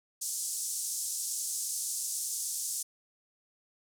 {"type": "band-pass noise", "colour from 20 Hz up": "white", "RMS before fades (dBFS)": -35, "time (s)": [0.21, 2.83], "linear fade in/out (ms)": 10, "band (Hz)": [5900, 10000], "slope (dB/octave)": 24, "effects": []}